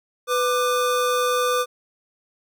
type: tone pair together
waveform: square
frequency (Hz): 496.8 / 1189.1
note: B4 / D6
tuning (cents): +10 / +21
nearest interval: octave + minor third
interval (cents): 1511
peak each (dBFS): -22 / -23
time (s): 0.27-1.66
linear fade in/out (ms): 50
effects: none